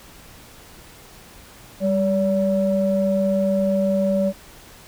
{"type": "tone pair together", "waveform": "sine", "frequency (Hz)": [196.9, 571.6], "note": ["G3", "D5"], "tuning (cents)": [8, -47], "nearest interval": "octave + tritone", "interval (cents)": 1845, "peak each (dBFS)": -19, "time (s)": [1.8, 4.33], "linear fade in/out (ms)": 50, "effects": ["tanh soft clip ceiling -9 dBFS", "pink hiss -45 dBFS RMS until 4.87 s"]}